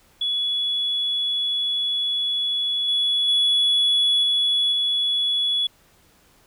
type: tone with level steps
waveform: sine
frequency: 3393 Hz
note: G#7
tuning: 36 cents sharp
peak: -20 / -17 / -14 / -16 / -18 dBFS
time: 0.21-5.67 s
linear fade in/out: 5 ms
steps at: 2.88 / 3.28 / 4.23 / 4.72 s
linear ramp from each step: 5 ms
effects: tanh soft clip ceiling -14 dBFS + pink hiss -57 dBFS RMS until 6.46 s